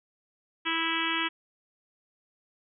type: harmonic tone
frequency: 328.3 Hz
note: E4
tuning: 7 cents flat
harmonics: 1 / 3 / 4 / 5 / 6 / 7 / 8 / 9 / 10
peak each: -35 / -35 / -35 / -35 / -35 / -35 / -35 / -35 / -35 dBFS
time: 0.65-1.29 s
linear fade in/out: 20 ms
effects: none